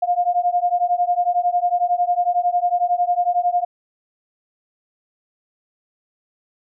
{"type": "beating tone pair", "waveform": "sine", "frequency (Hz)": [703, 714], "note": ["F5", "F5"], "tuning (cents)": [11, 38], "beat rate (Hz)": 11, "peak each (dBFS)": -19, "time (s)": [0.02, 3.65], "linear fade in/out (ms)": 10, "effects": []}